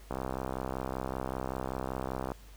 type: click train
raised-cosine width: 1 ms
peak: -20 dBFS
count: 145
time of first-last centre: 0.11-2.319 s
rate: 65.2 Hz
effects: added 50 Hz sine -50 dBFS peak until 2.56 s + pink hiss -58 dBFS RMS until 2.56 s